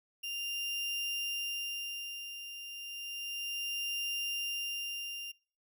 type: tone with tremolo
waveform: 35% pulse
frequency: 2794 Hz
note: F7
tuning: in tune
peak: -32 dBFS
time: 0.23-5.32 s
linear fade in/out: 10 ms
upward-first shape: sine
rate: 0.32 Hz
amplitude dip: 65%
effects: noise-tail reverb RT60 0.5 s tail -26 dB re dry